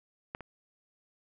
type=clicks; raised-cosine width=0.5 ms; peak=-21 / -29 dBFS; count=2; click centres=0.349 / 0.407 s; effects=none